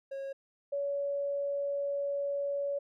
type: tone pair in turn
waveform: triangle / sine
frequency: 546 / 564.9 Hz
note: C#5 / C#5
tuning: -26 / +33 cents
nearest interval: minor second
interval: 59 cents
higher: second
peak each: -34 / -30 dBFS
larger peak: second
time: 0.11-0.33 / 0.72-2.79 s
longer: second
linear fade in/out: 10 ms
effects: none